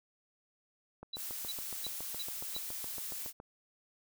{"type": "click train", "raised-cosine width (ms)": 1, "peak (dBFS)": -32, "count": 18, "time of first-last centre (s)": [1.03, 3.401], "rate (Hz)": 7.17}
{"type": "tone bursts", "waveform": "sine", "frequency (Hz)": 3949, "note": "B7", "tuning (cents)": -1, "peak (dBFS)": -37, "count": 5, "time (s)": [1.13, 2.58], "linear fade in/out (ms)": 5, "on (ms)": 34, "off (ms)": 320}
{"type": "noise", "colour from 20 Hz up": "blue", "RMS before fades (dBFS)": -41, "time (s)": [1.15, 3.33], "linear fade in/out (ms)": 50}
{"effects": []}